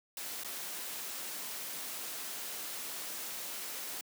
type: noise with dropouts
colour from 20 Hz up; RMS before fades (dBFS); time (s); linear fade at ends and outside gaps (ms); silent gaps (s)
white; -41; 0.17-4.01; 2; 0.436-0.446
effects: high-pass 200 Hz 12 dB/octave